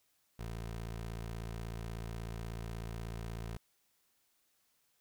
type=tone; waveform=20% pulse; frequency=56.4 Hz; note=A1; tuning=44 cents sharp; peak=-35 dBFS; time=0.39-3.57 s; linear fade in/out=5 ms; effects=white hiss -75 dBFS RMS until 5 s